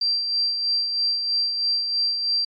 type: tone with tremolo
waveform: sine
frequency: 4712 Hz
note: D8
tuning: 5 cents sharp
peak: -18 dBFS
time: 0.01-2.45 s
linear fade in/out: 5 ms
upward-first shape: sine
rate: 3.1 Hz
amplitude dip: 45%
effects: MP3 64 kbps